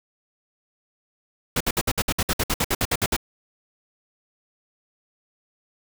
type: noise bursts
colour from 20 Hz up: pink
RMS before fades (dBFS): -22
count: 16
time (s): 1.56-3.165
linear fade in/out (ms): 5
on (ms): 45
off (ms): 59
effects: none